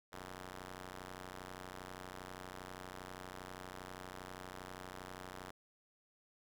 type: ring-modulated tone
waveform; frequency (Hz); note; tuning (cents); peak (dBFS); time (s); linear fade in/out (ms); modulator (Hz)
5% pulse; 92.5; F#2; 0; -33; 0.12-5.51; 5; 540
effects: none